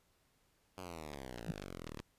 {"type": "exponential sweep", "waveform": "5% pulse", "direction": "down", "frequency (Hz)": [95.7, 35.32], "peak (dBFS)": -34, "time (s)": [0.77, 2.02], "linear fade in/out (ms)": 10}
{"type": "clicks", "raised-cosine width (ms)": 0.2, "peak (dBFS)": -28, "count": 6, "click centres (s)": [1.136, 1.384, 1.58, 1.624, 1.875, 1.992]}
{"type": "tone with exponential growth", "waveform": "sine", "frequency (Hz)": 164.81, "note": "E3", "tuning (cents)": 0, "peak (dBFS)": -29, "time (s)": [1.43, 1.51], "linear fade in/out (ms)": 5, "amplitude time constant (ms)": 17}
{"effects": ["pink hiss -74 dBFS RMS until 2.18 s", "resampled to 32000 Hz"]}